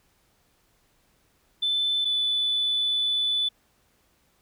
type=tone pair in turn; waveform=sine; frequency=3520 / 3484 Hz; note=A7 / A7; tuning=0 / -18 cents; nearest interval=unison; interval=18 cents; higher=first; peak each=-21 dBFS; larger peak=neither; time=1.62-2.05 / 2.05-3.49 s; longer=second; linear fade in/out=10 ms; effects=tanh soft clip ceiling -17 dBFS + pink hiss -66 dBFS RMS until 4.41 s